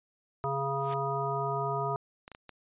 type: harmonic tone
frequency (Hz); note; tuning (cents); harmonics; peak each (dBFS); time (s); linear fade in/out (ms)
137.9; C#3; -9; 1 / 3 / 5 / 7 / 9; -35 / -35 / -35 / -35 / -35; 0.44-1.96; 0
type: noise with exponential growth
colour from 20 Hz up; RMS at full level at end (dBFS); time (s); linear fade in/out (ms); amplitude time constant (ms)
white; -36; 0.75-0.94; 0; 41
type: clicks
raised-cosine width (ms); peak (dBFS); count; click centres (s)
0.3; -29; 4; 2.279 / 2.317 / 2.349 / 2.493
effects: resampled to 8000 Hz